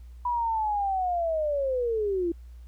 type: linear sweep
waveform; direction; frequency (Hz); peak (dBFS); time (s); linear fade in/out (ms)
sine; down; 984 to 329.6; -24; 0.25-2.32; 5
effects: added 60 Hz sine -42 dBFS peak until 2.67 s + pink hiss -67 dBFS RMS until 2.67 s